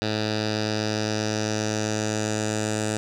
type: tone with low-pass filter sweep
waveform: 10% pulse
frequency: 107.6 Hz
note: A2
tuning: 38 cents flat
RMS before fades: -26 dBFS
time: 0.02-2.97 s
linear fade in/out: 0 ms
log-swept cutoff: 4400 to 7800 Hz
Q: 3.7
effects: 9-bit